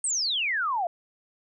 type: exponential sweep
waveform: sine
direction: down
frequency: 8870 to 659.3 Hz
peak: -24 dBFS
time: 0.04-0.87 s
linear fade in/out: 2 ms
effects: none